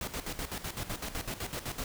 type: noise with tremolo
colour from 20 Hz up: pink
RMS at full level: -36 dBFS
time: 0.01-1.84 s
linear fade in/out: 2 ms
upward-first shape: square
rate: 7.9 Hz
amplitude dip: 70%
effects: none